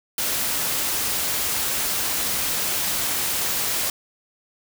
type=noise; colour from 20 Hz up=white; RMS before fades=-24 dBFS; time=0.18-3.9 s; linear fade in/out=2 ms; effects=none